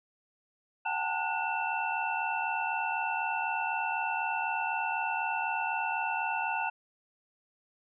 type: tone cluster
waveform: sine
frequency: 743 / 811 / 895 / 1458 / 2678 Hz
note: F#5 / G#5 / A5 / F#6 / E7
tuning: +7 / -41 / +29 / -26 / +27 cents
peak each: -38 / -37 / -33 / -36 / -35 dBFS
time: 0.85-6.7 s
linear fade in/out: 10 ms
effects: none